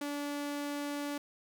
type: tone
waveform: sawtooth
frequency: 288.7 Hz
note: D4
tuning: 30 cents flat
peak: -31 dBFS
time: 0.01-1.18 s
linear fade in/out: 5 ms
effects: none